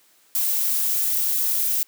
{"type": "noise with high-pass filter sweep", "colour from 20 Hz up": "violet", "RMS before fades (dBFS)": -22, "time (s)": [0.35, 1.83], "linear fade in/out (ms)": 0, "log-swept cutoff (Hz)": [740, 380], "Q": 3.8, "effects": ["white hiss -58 dBFS RMS until 1.87 s", "high-pass 200 Hz 12 dB/octave"]}